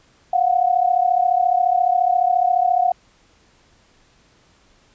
sine tone pair together, 705.6 / 740 Hz, F5 / F#5, +18 / 0 cents, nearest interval minor second, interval 82 cents, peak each -17 dBFS, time 0.33-2.92 s, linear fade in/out 5 ms, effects pink hiss -56 dBFS RMS until 4.94 s + resampled to 16000 Hz

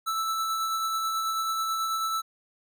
square tone with tremolo, 1318.5 Hz, E6, in tune, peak -26 dBFS, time 0.06-2.22 s, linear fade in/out 20 ms, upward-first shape sine, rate 9.2 Hz, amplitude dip 25%, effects none

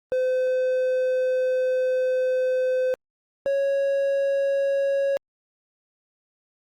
triangle tone pair in turn, 512 / 552.8 Hz, C5 / C#5, -38 / -5 cents, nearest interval minor second, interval 133 cents, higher second, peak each -18 dBFS, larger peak neither, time 0.12-2.94 / 3.46-5.17 s, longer first, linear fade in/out 0 ms, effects Opus 32 kbps

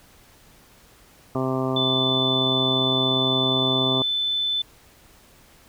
harmonic tone, 130.81 Hz, C3, in tune, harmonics 1 / 2 / 3 / 4 / 5 / 6 / 7 / 8 / 9, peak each -28 / -26 / -28 / -34 / -30 / -37 / -37 / -35 / -34 dBFS, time 1.35-4.02 s, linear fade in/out 2 ms
sine tone, 3516 Hz, A7, 2 cents flat, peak -21 dBFS, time 1.76-4.62 s, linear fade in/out 5 ms
effects pink hiss -53 dBFS RMS until 5.68 s

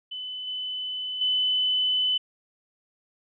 sine tone with level steps, 3013 Hz, F#7, 31 cents sharp, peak -32 / -29 / -21 dBFS, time 0.11-2.18 s, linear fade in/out 10 ms, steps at 0.47 / 1.21 s, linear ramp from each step 5 ms, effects none

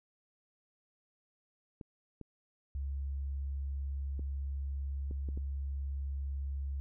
clicks, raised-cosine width 3 ms, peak -32 dBFS, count 6, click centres 1.812 / 2.213 / 4.194 / 5.111 / 5.288 / 5.375 s
sine tone, 69 Hz, C#2, 7 cents flat, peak -34 dBFS, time 2.75-6.8 s, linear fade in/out 0 ms
effects none

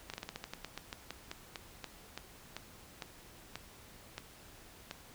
slowing click train, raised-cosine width 0.2 ms, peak -23 dBFS, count 21, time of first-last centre 0.1-4.911 s, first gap 37 ms, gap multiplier 1.17, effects pink hiss -56 dBFS RMS until 5.14 s

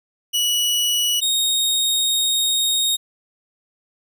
sawtooth tone pair in turn, 2935 / 3728 Hz, F#7 / A#7, -15 / -1 cents, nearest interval major third, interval 414 cents, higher second, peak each -14 dBFS, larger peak neither, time 0.33-1.21 / 1.21-2.97 s, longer second, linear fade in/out 20 ms, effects none

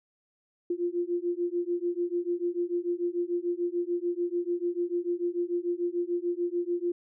sine beating tone pair, 345.9 / 352.7 Hz, F4 / F4, -17 / +17 cents, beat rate 6.8 Hz, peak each -30 dBFS, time 0.7-6.92 s, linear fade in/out 5 ms, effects none

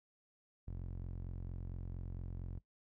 sawtooth tone with band-pass filter, 44.37 Hz, F1, 28 cents sharp, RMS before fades -44 dBFS, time 0.67-2.59 s, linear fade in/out 10 ms, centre 89 Hz, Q 0.74, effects noise-tail reverb RT60 0.1 s tail -17 dB re dry

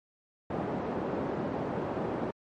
pink band-pass noise, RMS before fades -33 dBFS, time 0.5-2.31 s, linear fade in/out 5 ms, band 190 to 760 Hz, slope 12 dB/octave, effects MP3 48 kbps

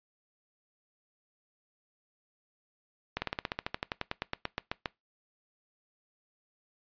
slowing click train, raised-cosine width 0.3 ms, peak -15 dBFS, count 20, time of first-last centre 3.17-4.858 s, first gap 50 ms, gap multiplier 1.06, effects noise-tail reverb RT60 0.2 s tail -22 dB re dry + resampled to 11025 Hz

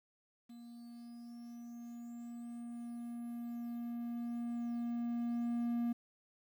triangle tone with level ramp, 236.7 Hz, A#3, 27 cents sharp, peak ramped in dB -48 to -30 dBFS, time 0.49-5.93 s, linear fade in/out 10 ms, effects 11-bit

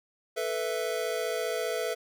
square chord, A suspended second, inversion none, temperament just, 440 / 495 / 660 Hz, A4 / B4 / E5, 0 / +4 / +2 cents, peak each -34 dBFS, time 0.36-1.95 s, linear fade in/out 20 ms, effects none

